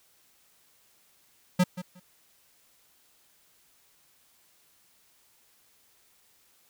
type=tone with echo; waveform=square; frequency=181.1 Hz; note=F#3; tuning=37 cents flat; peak=-19 dBFS; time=1.59-1.64 s; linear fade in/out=10 ms; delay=180 ms; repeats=2; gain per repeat=-15 dB; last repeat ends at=2 s; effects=white hiss -64 dBFS RMS until 6.69 s